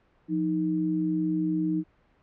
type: tone pair together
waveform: sine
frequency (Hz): 175.04 / 312.6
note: F3 / D#4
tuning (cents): +4 / +8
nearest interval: minor seventh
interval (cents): 1004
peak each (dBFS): -29 / -25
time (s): 0.28-1.84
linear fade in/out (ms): 50
effects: pink hiss -64 dBFS RMS until 2.22 s + low-pass 2000 Hz 12 dB/octave